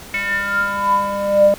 square tone with band-pass filter sweep, 200.3 Hz, G3, 38 cents sharp, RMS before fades -17 dBFS, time 0.14-1.54 s, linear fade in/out 0 ms, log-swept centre 2200 to 540 Hz, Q 9.9, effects pink hiss -37 dBFS RMS until 1.58 s

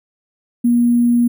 sine tone with sample-and-hold, 239.2 Hz, A#3, 45 cents sharp, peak -10 dBFS, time 0.64-1.28 s, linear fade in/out 10 ms, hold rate 11025 Hz, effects none

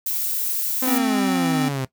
violet noise, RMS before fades -24 dBFS, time 0.06-0.98 s, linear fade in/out 5 ms
sawtooth exponential sweep, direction down, 261.6 to 128.7 Hz, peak -19 dBFS, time 0.82-1.85 s, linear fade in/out 5 ms
square tone, 261.6 Hz, C4, in tune, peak -20 dBFS, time 0.87-1.69 s, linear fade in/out 10 ms
effects noise-tail reverb RT60 0.1 s tail -17 dB re dry

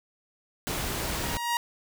pink noise, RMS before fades -31 dBFS, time 0.67-1.37 s, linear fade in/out 0 ms
sawtooth tone with exponential growth, 947 Hz, A#5, 27 cents sharp, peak -19 dBFS, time 0.78-1.57 s, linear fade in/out 1 ms, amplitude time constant 170 ms
effects none

